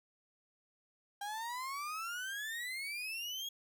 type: exponential sweep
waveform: 35% pulse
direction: up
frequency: 799 to 3322 Hz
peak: -37 dBFS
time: 1.21-3.49 s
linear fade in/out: 5 ms
effects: none